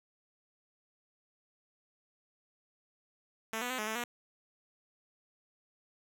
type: tone with pitch steps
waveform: 5% pulse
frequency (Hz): 222.4 / 246 / 256.2 / 213.7 / 219.7 / 240.4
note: A3 / B3 / C4 / G#3 / A3 / B3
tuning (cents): +19 / -7 / -36 / +50 / -2 / -46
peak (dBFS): -23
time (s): 3.53-4.04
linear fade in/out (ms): 2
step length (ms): 85
effects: none